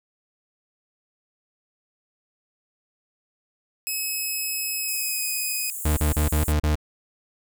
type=tone with pitch glide; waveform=5% pulse; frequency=2567 to 2507 Hz; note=E7 to D#7; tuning=-47 to +12 cents; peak=-17 dBFS; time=3.87-5.7 s; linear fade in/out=0 ms; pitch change=-41 cents; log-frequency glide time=4.78-5.28 s
type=high-pass noise; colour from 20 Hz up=pink; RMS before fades=-33 dBFS; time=4.87-6.53 s; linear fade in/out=20 ms; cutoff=7000 Hz; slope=96 dB/octave
type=tone bursts; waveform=40% pulse; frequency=75.7 Hz; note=D#2; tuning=47 cents flat; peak=-18 dBFS; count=6; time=5.85-6.755 s; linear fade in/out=5 ms; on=120 ms; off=37 ms
effects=none